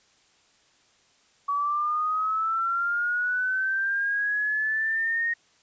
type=linear sweep; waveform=sine; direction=up; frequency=1131 to 1864.7 Hz; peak=-23 dBFS; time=1.48-5.34 s; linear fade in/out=10 ms; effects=white hiss -62 dBFS RMS until 5.62 s + resampled to 16000 Hz